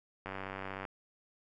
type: click train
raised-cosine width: 0.5 ms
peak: -25 dBFS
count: 58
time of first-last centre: 0.26-0.852 s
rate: 96.3 Hz
effects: none